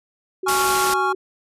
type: tone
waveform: sine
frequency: 374.6 Hz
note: F#4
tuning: 21 cents sharp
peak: -24 dBFS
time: 0.43-1.15 s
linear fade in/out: 5 ms
type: chord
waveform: triangle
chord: Db major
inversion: second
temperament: just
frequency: 831.5 / 1108.7 / 1385.9 Hz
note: Ab5 / Db6 / F6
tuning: +2 / 0 / -14 cents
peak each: -21 dBFS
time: 0.46-1.13 s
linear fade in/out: 10 ms
type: low-pass noise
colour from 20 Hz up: white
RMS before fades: -25 dBFS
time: 0.48-0.94 s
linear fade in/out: 5 ms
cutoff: 12000 Hz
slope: 24 dB/octave
effects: resampled to 32000 Hz